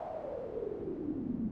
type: noise with band-pass filter sweep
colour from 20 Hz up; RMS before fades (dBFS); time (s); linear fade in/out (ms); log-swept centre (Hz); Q
brown; -38; 0-1.51; 2; 720 to 220; 8.5
effects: none